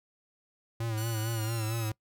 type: tone with vibrato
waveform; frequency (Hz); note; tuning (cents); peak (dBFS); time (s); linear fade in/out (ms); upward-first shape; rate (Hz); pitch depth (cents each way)
square; 112; A2; +31; -31; 0.8-1.92; 5; sine; 4.4; 61
type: tone with pitch glide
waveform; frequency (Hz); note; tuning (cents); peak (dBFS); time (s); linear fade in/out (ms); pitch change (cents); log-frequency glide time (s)
5% pulse; 1472 to 1288.9; F#6 to E6; -9 to -39; -29; 0.97-1.9; 10; -230; 1.32-1.78
effects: noise-tail reverb RT60 0.1 s tail -23 dB re dry